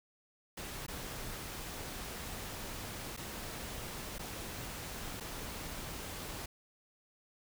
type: noise with dropouts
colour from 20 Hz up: pink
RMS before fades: -43 dBFS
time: 0.57-6.46 s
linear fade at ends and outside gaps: 5 ms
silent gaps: 0.865-0.881 / 3.166-3.173 / 4.184-4.192 / 5.201-5.206 s
effects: none